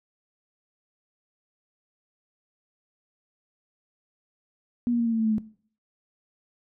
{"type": "tone with pitch steps", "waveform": "sine", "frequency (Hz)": [240.7, 236.8, 233, 229.3, 225.6, 222, 218.4, 214.9], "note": ["B3", "A#3", "A#3", "A#3", "A3", "A3", "A3", "A3"], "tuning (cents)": [-44, 27, -1, -28, 44, 16, -13, -41], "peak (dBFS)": -21, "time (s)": [4.87, 5.382], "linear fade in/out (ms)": 0, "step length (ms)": 64, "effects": ["noise-tail reverb RT60 0.5 s tail -19 dB re dry"]}